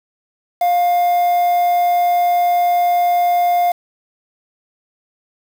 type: tone with quantisation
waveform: triangle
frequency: 705 Hz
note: F5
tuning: 16 cents sharp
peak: -10 dBFS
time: 0.61-3.72 s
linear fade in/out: 5 ms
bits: 5
effects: none